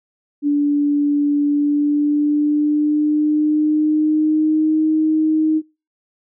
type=tone with pitch glide; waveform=sine; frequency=290 to 312.6 Hz; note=D4 to D#4; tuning=-22 to +8 cents; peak=-13 dBFS; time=0.42-5.62 s; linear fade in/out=50 ms; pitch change=+130 cents; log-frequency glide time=1.46-4.84 s; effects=noise-tail reverb RT60 0.3 s tail -25 dB re dry